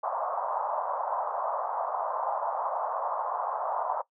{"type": "band-pass noise", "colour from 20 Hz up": "white", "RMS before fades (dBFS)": -31, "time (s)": [0.03, 4.02], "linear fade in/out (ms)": 10, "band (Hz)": [590, 1100], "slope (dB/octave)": 48, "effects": ["noise-tail reverb RT60 0.1 s tail -19 dB re dry"]}